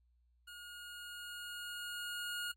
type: tone with level ramp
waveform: 25% pulse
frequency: 1434 Hz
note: F6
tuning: 45 cents sharp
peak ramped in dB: -46 to -34 dBFS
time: 0.47-2.52 s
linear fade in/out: 10 ms
effects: added 60 Hz sine -69 dBFS peak until 2.56 s + AAC 48 kbps